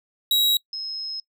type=tone pair in turn; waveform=45% pulse / sine; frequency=3852 / 5151 Hz; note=B7 / E8; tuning=-44 / -41 cents; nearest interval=perfect fourth; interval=503 cents; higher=second; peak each=-17 / -28 dBFS; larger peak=first; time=0.31-0.57 / 0.73-1.2 s; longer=second; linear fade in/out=2 ms; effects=noise-tail reverb RT60 0.1 s tail -24 dB re dry